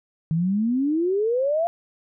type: exponential sweep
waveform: sine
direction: up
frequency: 155.56 to 698.5 Hz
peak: -19 dBFS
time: 0.31-1.67 s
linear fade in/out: 0 ms
effects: none